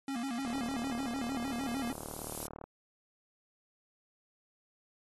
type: noise with exponential growth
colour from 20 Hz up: violet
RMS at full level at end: -36 dBFS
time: 0.07-2.47 s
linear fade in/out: 1 ms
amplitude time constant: 520 ms
type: tone with vibrato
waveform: square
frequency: 253.7 Hz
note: B3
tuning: 47 cents sharp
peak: -35 dBFS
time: 0.08-1.92 s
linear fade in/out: 2 ms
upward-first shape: square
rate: 6.6 Hz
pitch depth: 130 cents each way
type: click train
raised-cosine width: 1 ms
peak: -29 dBFS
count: 84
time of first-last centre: 0.45-2.64 s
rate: 37.9 Hz
effects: AAC 32 kbps